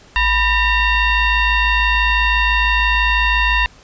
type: tone with frequency modulation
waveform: sine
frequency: 880 Hz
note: A5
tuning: in tune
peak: -12 dBFS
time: 0.16-3.66 s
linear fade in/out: 0 ms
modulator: 933 Hz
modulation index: 2.5
effects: pink hiss -46 dBFS RMS until 3.83 s + resampled to 16000 Hz